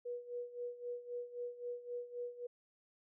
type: tone with tremolo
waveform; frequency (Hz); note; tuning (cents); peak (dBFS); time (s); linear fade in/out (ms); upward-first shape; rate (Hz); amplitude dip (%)
sine; 485.3; B4; -30; -38; 0.05-2.47; 10; sine; 3.8; 80
effects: none